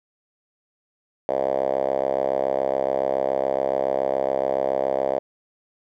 5% pulse tone with band-pass filter, 67.1 Hz, C2, 44 cents sharp, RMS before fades -23 dBFS, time 1.29-5.19 s, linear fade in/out 0 ms, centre 590 Hz, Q 4.3, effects none

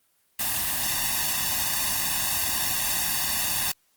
white noise with comb filter, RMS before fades -26 dBFS, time 0.39-3.72 s, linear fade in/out 5 ms, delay 1.1 ms, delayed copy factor +0.9, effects white hiss -67 dBFS RMS until 3.96 s + Opus 24 kbps

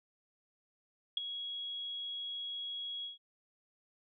sine tone with ADSR envelope, 3322 Hz, G#7, in tune, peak -26 dBFS, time 1.17-3.18 s, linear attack 4 ms, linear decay 10 ms, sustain -12 dB, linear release 140 ms, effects none

